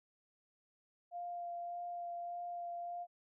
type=tone with vibrato; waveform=sine; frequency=697 Hz; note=F5; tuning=4 cents flat; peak=-40 dBFS; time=1.11-3.07 s; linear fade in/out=50 ms; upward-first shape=sine; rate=1.7 Hz; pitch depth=11 cents each way; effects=none